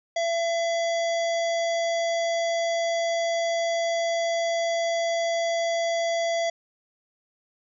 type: harmonic tone with a mistuned harmonic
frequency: 673 Hz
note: E5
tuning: 36 cents sharp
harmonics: 1 / 3 / 5 / 7 / 9 / 10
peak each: -23 / -33 / -37 / -40 / -42 / -43 dBFS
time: 0.16-6.5 s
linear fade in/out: 5 ms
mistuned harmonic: 9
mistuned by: -58 cents
effects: none